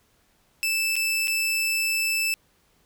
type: tone with dropouts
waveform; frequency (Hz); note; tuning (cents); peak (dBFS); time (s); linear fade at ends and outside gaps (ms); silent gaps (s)
sawtooth; 2637; E7; 0; -19; 0.63-2.34; 0; 0.956-0.964 / 1.273-1.28
effects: pink hiss -64 dBFS RMS until 2.85 s